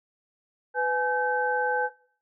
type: tone cluster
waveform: sine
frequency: 498.4 / 842 / 1542 Hz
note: B4 / G#5 / G6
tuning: +16 / +24 / -29 cents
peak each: -27 dBFS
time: 0.74-1.9 s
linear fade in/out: 50 ms
effects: noise-tail reverb RT60 0.5 s tail -19 dB re dry